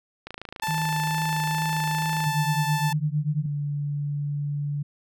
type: click train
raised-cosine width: 0.3 ms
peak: -20 dBFS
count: 55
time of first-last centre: 0.27-2.241 s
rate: 27.4 Hz
type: tone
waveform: sawtooth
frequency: 880 Hz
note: A5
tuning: in tune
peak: -22 dBFS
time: 0.62-2.93 s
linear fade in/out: 5 ms
type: tone with vibrato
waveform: sine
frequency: 155.56 Hz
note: D#3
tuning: in tune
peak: -26 dBFS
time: 0.68-3.46 s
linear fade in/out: 5 ms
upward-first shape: sine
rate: 2.3 Hz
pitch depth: 20 cents each way
type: tone with pitch glide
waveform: sine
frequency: 146.83 to 144.89 Hz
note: D3 to D3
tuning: 0 to -23 cents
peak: -25 dBFS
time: 2.26-4.83 s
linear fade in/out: 10 ms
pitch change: -23 cents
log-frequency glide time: 2.95-3.71 s
effects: none